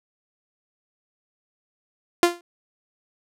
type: tone with exponential decay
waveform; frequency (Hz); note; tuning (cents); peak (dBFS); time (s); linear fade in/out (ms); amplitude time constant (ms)
sawtooth; 347.2; F4; -10; -7; 2.23-2.41; 1; 37
effects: low-pass 12000 Hz 12 dB/octave